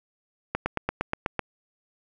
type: slowing click train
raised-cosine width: 0.5 ms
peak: -10 dBFS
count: 8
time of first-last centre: 0.55-1.393 s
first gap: 110 ms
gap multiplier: 1.03
effects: none